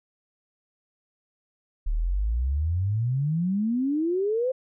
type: exponential sweep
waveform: sine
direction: up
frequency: 35.46 to 530 Hz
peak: -22 dBFS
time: 1.86-4.52 s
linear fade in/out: 10 ms
effects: none